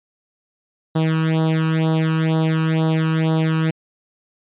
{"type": "tone with flanger", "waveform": "sawtooth", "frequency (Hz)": 159.8, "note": "D#3", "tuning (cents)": 47, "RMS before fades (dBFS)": -18, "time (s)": [0.95, 3.71], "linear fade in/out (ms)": 10, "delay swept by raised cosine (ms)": [0.21, 0.74], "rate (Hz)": 2.1, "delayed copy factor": 1, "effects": ["resampled to 8000 Hz"]}